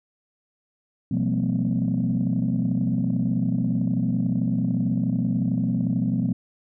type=tone cluster; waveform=sine; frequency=124.2 / 172.3 / 190.4 / 224 / 255.1 Hz; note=B2 / F3 / F#3 / A3 / C4; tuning=+10 / -23 / +50 / +31 / -44 cents; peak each=-26 dBFS; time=1.11-6.33 s; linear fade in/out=5 ms; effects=tanh soft clip ceiling -14 dBFS